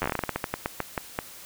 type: slowing click train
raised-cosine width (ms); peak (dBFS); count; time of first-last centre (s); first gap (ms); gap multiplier
0.5; -11; 18; 0.02-1.189; 10; 1.21
effects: white hiss -45 dBFS RMS until 1.45 s